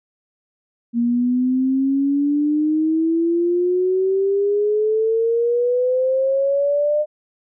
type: exponential sweep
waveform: sine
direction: up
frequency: 233.9 to 606 Hz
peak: -15 dBFS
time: 0.93-7.06 s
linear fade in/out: 50 ms
effects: none